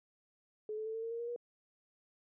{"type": "tone with pitch steps", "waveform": "sine", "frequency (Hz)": [428.1, 435.1, 442.2, 449.4, 456.7, 464.2, 471.7, 479.4], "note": ["A4", "A4", "A4", "A4", "A#4", "A#4", "A#4", "A#4"], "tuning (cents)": [-47, -19, 9, 37, -36, -7, 20, 48], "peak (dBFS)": -37, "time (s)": [0.69, 1.362], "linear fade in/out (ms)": 2, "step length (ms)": 84, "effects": []}